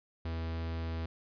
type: tone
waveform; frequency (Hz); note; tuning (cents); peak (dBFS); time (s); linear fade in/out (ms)
45% pulse; 82; E2; -9; -34; 0.25-1.06; 5
effects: resampled to 11025 Hz + 12-bit